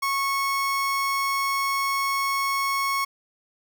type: tone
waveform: 30% pulse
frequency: 1100 Hz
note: C#6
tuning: 14 cents flat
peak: -20 dBFS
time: 0.02-3.05 s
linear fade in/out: 10 ms
effects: none